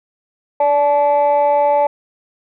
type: tone pair together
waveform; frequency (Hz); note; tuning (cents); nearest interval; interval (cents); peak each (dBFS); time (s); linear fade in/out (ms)
sine; 580 / 865.3; D5 / A5; -22 / -29; perfect fifth; 693; -12; 0.6-1.87; 5
effects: tanh soft clip ceiling -7 dBFS